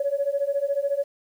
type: beating tone pair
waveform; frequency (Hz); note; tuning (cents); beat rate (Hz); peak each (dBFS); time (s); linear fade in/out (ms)
sine; 554.4 / 568.4; C#5 / C#5; 0 / +43; 14; -25 / -24; 0-1.04; 5
effects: tanh soft clip ceiling -14 dBFS + 9-bit